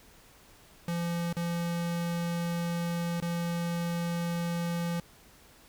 square tone with dropouts, 170.9 Hz, F3, 37 cents flat, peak -30 dBFS, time 0.88-5 s, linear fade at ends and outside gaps 2 ms, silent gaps 1.328-1.367 / 3.202-3.223 s, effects pink hiss -57 dBFS RMS until 5.68 s

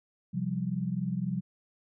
sine chord, C suspended fourth, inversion none, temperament equal with one note detuned, 130.81 / 174.61 / 194.53 Hz, C3 / F3 / G3, 0 / 0 / -13 cents, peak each -35 / -32 / -33 dBFS, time 0.33-1.41 s, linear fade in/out 20 ms, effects none

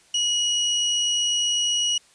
30% pulse tone, 2908 Hz, F#7, 31 cents flat, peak -17 dBFS, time 0.14-1.98 s, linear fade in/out 5 ms, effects white hiss -56 dBFS RMS until 2.14 s + resampled to 22050 Hz

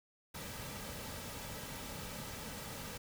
pink noise with comb filter, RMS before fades -45 dBFS, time 0.34-2.98 s, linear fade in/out 10 ms, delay 2.8 ms, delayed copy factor -0.5, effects none

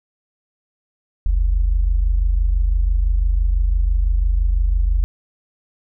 sine tone pair together, 44.53 / 70.5 Hz, F1 / C#2, +34 / +30 cents, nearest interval minor sixth, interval 796 cents, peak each -14 / -23 dBFS, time 1.26-5.04 s, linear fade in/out 0 ms, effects none

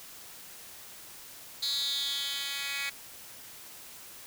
10% pulse tone with high-pass filter sweep, 279.4 Hz, C#4, 14 cents sharp, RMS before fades -33 dBFS, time 1.62-2.9 s, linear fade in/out 10 ms, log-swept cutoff 4100 to 2400 Hz, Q 6.6, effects white hiss -48 dBFS RMS until 4.26 s

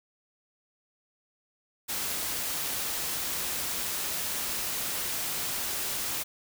white noise, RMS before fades -32 dBFS, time 1.88-6.24 s, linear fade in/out 20 ms, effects none

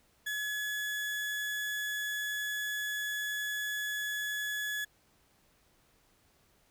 35% pulse tone, 1699 Hz, G#6, 39 cents sharp, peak -31 dBFS, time 0.26-4.85 s, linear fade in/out 10 ms, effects pink hiss -68 dBFS RMS until 6.7 s

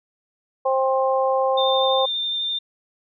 harmonic tone, 264.3 Hz, C4, 18 cents sharp, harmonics 2 / 3 / 4, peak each -19 / -23 / -25 dBFS, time 0.65-2.06 s, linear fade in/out 10 ms
sine tone with vibrato, 3601 Hz, A7, 39 cents sharp, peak -22 dBFS, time 1.57-2.59 s, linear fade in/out 10 ms, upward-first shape sine, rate 12 Hz, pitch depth 13 cents each way
effects none

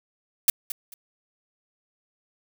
blue noise with echo, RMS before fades -17 dBFS, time 0.48-0.5 s, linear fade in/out 2 ms, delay 220 ms, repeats 2, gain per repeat -13 dB, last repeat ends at 0.94 s, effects none

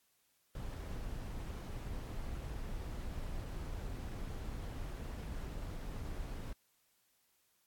brown noise, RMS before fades -42 dBFS, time 0.55-6.53 s, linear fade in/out 2 ms, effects white hiss -75 dBFS RMS until 7.66 s + AAC 64 kbps

